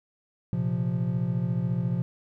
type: chord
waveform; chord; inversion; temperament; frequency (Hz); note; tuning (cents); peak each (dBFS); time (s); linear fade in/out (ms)
triangle; Bb suspended second; none; equal; 116.54 / 130.81 / 174.61; Bb2 / C3 / F3; 0 / 0 / 0; -28 / -27 / -26; 0.53-2.02; 0
effects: none